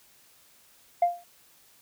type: tone with exponential decay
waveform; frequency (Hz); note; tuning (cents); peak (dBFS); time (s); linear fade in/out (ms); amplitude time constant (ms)
sine; 698.5; F5; 0; -14; 1.02-1.24; 5; 46
effects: tanh soft clip ceiling -15 dBFS + white hiss -59 dBFS RMS until 1.81 s